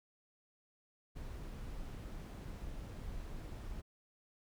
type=noise; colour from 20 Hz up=brown; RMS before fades=-45 dBFS; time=1.15-3.82 s; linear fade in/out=20 ms; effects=none